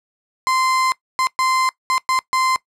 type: tone bursts at uneven times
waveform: 35% pulse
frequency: 1039 Hz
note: C6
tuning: 12 cents flat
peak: -14 dBFS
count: 6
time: 0.47-0.92 / 1.19-1.27 / 1.39-1.69 / 1.9-1.98 / 2.09-2.19 / 2.33-2.56 s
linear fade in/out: 0 ms
effects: noise-tail reverb RT60 0.1 s tail -20 dB re dry + low-pass 9000 Hz 12 dB/octave